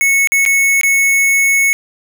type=tone with dropouts; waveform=square; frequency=2203 Hz; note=C#7; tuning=11 cents flat; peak=-10 dBFS; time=0.01-1.73 s; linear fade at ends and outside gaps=0 ms; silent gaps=0.273-0.32 / 0.452-0.461 / 0.812-0.833 s; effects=none